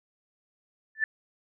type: tone with exponential growth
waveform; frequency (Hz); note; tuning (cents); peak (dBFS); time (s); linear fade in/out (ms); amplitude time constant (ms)
sine; 1760; A6; 0; -18; 0.95-1.04; 2; 19
effects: none